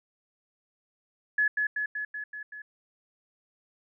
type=tone with echo; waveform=sine; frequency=1702 Hz; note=G#6; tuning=42 cents sharp; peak=-21 dBFS; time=1.38-1.48 s; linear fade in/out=5 ms; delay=190 ms; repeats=6; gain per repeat=-3 dB; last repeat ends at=2.62 s; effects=none